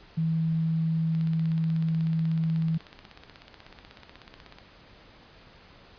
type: tone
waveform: sine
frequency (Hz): 161.8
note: E3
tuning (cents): -32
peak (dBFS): -23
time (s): 0.17-2.78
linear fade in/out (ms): 10
type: click train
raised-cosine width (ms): 0.2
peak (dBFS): -28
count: 57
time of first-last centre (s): 1.15-4.586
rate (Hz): 16.3
effects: pink hiss -53 dBFS RMS until 5.98 s + resampled to 11025 Hz